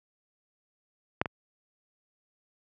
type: clicks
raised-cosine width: 0.5 ms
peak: -9 / -16 dBFS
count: 2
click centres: 1.215 / 1.258 s
effects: high-pass 80 Hz 12 dB/octave